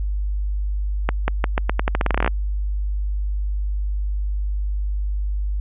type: accelerating click train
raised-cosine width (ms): 0.5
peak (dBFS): -4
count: 18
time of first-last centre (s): 1.09-2.277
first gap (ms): 190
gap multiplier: 0.85
effects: added 50 Hz sine -20 dBFS peak until 5.6 s + resampled to 8000 Hz